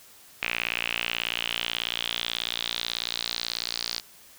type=tone with band-pass filter sweep; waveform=sawtooth; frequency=58.27 Hz; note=A#1; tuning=in tune; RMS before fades=-31 dBFS; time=0.42-4 s; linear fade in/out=5 ms; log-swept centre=2500 to 4600 Hz; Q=4.9; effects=white hiss -52 dBFS RMS until 4.38 s